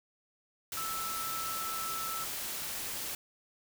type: tone in noise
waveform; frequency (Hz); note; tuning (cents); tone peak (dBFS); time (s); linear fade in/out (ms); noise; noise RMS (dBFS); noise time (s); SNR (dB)
sine; 1318.5; E6; 0; -37; 0.77-2.24; 2; white; -38; 0.72-3.15; -2
effects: none

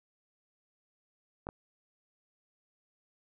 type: clicks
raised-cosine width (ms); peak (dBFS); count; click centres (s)
1; -25; 2; 1.469 / 1.489
effects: none

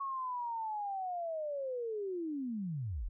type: linear sweep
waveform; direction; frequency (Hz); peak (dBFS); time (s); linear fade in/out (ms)
sine; down; 1108.7 to 31.88; -35; 0-3.09; 10
effects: none

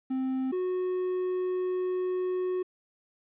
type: tone pair in turn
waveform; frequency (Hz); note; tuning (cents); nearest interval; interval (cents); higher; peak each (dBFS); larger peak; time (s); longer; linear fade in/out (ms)
triangle; 261.6 / 366.7; C4 / F#4; 0 / -15; tritone; 585; second; -25; neither; 0.1-0.52 / 0.52-2.63; second; 10
effects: resampled to 8000 Hz + 11-bit

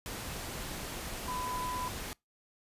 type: tone in noise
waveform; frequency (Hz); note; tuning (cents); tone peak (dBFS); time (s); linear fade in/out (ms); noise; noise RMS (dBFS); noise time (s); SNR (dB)
sine; 1000; B5; +21; -35; 1.28-1.88; 0; pink; -40; 0.06-2.13; +2
effects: noise-tail reverb RT60 0.2 s tail -25 dB re dry + resampled to 32000 Hz

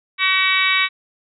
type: harmonic tone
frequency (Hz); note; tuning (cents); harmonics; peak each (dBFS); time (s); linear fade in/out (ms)
378.7; F#4; +40; 3 / 4 / 5 / 6 / 7 / 8 / 9 / 10; -23 / -27 / -22 / -18 / -25 / -27 / -29 / -22; 0.18-0.89; 50
effects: none

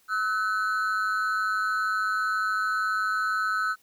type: ring-modulated tone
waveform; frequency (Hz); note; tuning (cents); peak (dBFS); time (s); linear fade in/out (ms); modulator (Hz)
triangle; 1396.9; F6; 0; -19; 0.08-3.76; 50; 101
effects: white hiss -63 dBFS RMS until 3.82 s

